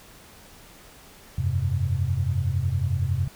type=chord; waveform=sine; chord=F suspended second; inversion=none; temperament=just; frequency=87.31 / 98.22 / 130.96 Hz; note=F2 / G2 / C3; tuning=0 / +4 / +2 cents; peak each=-26 dBFS; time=1.38-3.28 s; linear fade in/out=5 ms; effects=pink hiss -49 dBFS RMS until 3.35 s